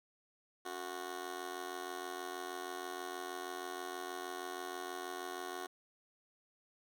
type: tone with amplitude modulation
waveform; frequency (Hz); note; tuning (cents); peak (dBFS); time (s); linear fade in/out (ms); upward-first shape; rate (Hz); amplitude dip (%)
15% pulse; 366.9; F#4; -15; -31; 0.65-5.67; 10; sine; 86.3; 85
effects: none